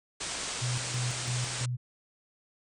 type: low-pass noise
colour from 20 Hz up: white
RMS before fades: -36 dBFS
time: 0.2-1.66 s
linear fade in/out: 10 ms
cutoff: 9100 Hz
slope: 96 dB/octave
type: tone with tremolo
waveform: sine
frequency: 123.47 Hz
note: B2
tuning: in tune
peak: -29 dBFS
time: 0.61-1.77 s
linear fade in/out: 20 ms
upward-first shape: square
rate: 3 Hz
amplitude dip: 70%
effects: none